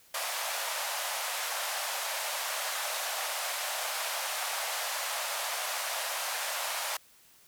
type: band-pass noise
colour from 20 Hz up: pink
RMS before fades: -34 dBFS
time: 0.14-6.97 s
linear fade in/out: 5 ms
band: 580 to 15000 Hz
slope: 48 dB/octave
effects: white hiss -60 dBFS RMS until 7.47 s